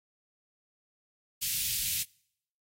white band-stop noise, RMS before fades -31 dBFS, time 1.41-2.04 s, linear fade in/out 20 ms, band 150 to 2400 Hz, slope 24 dB/octave, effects noise-tail reverb RT60 0.7 s tail -26 dB re dry + AAC 48 kbps

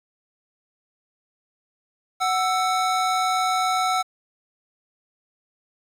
square tone pair together, 743 / 1323.9 Hz, F#5 / E6, +7 / +7 cents, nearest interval minor seventh, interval 1000 cents, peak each -23 / -24 dBFS, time 2.2-4.03 s, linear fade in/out 20 ms, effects low-pass 9000 Hz 12 dB/octave + 8-bit

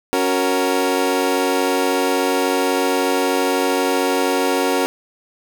25% pulse chord, F# major, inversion second, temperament equal, 277.2 / 370 / 466.2 Hz, C#4 / F#4 / A#4, 0 / 0 / 0 cents, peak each -17 dBFS, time 0.13-4.86 s, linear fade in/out 0 ms, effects none

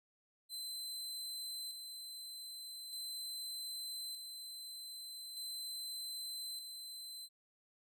sawtooth tone with tremolo, 4062 Hz, B7, 48 cents sharp, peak -39 dBFS, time 0.49-7.29 s, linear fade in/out 50 ms, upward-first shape square, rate 0.41 Hz, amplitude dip 40%, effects none

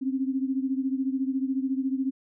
sine beating tone pair, 262.4 / 276.4 Hz, C4 / C#4, +5 / -5 cents, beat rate 14 Hz, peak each -26 / -30 dBFS, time 0.01-2.11 s, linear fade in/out 20 ms, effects none

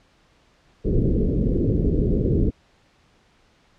pink low-pass noise, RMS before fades -20 dBFS, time 0.84-2.51 s, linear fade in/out 20 ms, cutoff 470 Hz, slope 48 dB/octave, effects pink hiss -59 dBFS RMS until 3.78 s + low-pass 5000 Hz 12 dB/octave

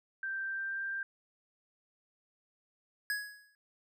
sine tone with pitch glide, 1568 to 1581.6 Hz, G6 to G6, 0 to +15 cents, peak -34 dBFS, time 0.23-1.03 s, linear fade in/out 2 ms, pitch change +15 cents, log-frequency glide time 0.46-0.83 s
square tone with exponential decay, 1671 Hz, G#6, 10 cents sharp, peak -30 dBFS, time 3.1-3.55 s, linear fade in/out 1 ms, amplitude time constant 97 ms
effects none

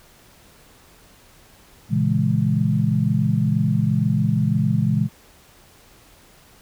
sine chord, A# half-diminished seventh, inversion none, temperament equal, 116.54 / 138.59 / 164.81 / 207.7 Hz, A#2 / C#3 / E3 / G#3, 0 / 0 / 0 / 0 cents, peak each -22 dBFS, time 1.89-5.09 s, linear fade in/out 50 ms, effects pink hiss -51 dBFS RMS until 6.61 s

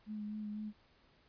sine tone with vibrato, 211.3 Hz, G#3, 30 cents sharp, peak -39 dBFS, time 0.06-0.73 s, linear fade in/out 50 ms, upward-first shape sine, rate 4 Hz, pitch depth 23 cents each way, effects pink hiss -68 dBFS RMS until 1.28 s + resampled to 11025 Hz

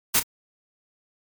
white noise with echo, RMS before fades -19 dBFS, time 0.14-0.2 s, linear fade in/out 10 ms, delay 32 ms, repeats 1, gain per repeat -12 dB, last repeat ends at 0.232 s, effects MP3 96 kbps

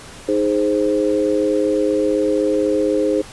sine chord, Ab major, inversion second, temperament equal, 311.1 / 415.3 / 523.3 Hz, Eb4 / Ab4 / C5, 0 / 0 / 0 cents, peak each -19 dBFS, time 0.28-3.22 s, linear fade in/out 10 ms, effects pink hiss -38 dBFS RMS until 3.32 s + resampled to 24000 Hz

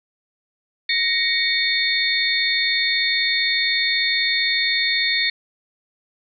sine tone cluster, 1873 / 2238 / 3620 / 4336 Hz, A#6 / C#7 / A7 / C#8, +8 / +16 / +48 / -39 cents, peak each -23 dBFS, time 0.89-5.3 s, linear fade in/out 5 ms, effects none

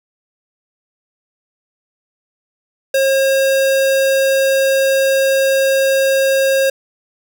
square tone, 539 Hz, C#5, 49 cents flat, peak -12 dBFS, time 2.94-6.7 s, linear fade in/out 5 ms, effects none

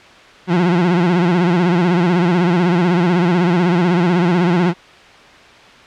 30% pulse tone with vibrato, 175.6 Hz, F3, 10 cents sharp, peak -9 dBFS, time 0.47-4.74 s, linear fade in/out 50 ms, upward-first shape sine, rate 16 Hz, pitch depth 94 cents each way, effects white hiss -41 dBFS RMS until 5.86 s + low-pass 3000 Hz 12 dB/octave

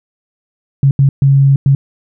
sine tone bursts at uneven times, 137.7 Hz, C#3, 11 cents flat, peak -5 dBFS, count 4, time 0.83-0.91 / 0.99-1.09 / 1.22-1.56 / 1.66-1.75 s, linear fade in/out 2 ms, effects none

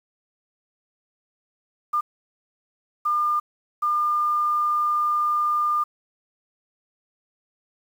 sine tone bursts at uneven times, 1204 Hz, D6, 43 cents sharp, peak -19 dBFS, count 3, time 1.93-2.01 / 3.05-3.4 / 3.82-5.84 s, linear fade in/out 10 ms, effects 8-bit

